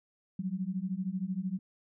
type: beating tone pair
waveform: sine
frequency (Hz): 180 / 193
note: F#3 / G3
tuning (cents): -47 / -27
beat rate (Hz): 13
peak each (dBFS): -35 / -34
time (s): 0.39-1.59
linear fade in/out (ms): 5
effects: none